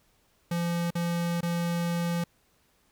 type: tone with dropouts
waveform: square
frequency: 171.3 Hz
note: F3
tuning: 33 cents flat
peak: -27 dBFS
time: 0.51-2.24 s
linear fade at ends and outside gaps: 5 ms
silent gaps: 0.906-0.952 / 1.408-1.429 s
effects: pink hiss -67 dBFS RMS until 2.91 s